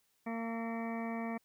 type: harmonic tone with a mistuned harmonic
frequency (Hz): 228.9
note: A#3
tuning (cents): -31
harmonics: 1 / 2 / 3 / 4 / 5 / 6 / 8 / 9 / 10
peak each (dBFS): -37 / -46 / -43 / -48 / -49 / -57 / -50 / -55 / -50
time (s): 0.26-1.38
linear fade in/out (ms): 10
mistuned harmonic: 6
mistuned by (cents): -36
effects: white hiss -75 dBFS RMS until 1.44 s